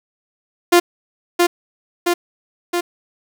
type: tone with echo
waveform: sawtooth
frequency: 349.2 Hz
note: F4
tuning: in tune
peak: -4 dBFS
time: 0.72-0.8 s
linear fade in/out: 10 ms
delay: 670 ms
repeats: 3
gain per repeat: -3 dB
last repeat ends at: 2.81 s
effects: 7-bit